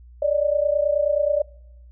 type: tone pair together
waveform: sine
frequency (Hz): 574 / 603.4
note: D5 / D5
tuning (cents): -40 / +47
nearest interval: minor second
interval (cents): 87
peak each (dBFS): -20 / -21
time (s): 0.22-1.42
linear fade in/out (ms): 5
effects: noise-tail reverb RT60 0.8 s tail -25 dB re dry + added 60 Hz sine -43 dBFS peak until 1.91 s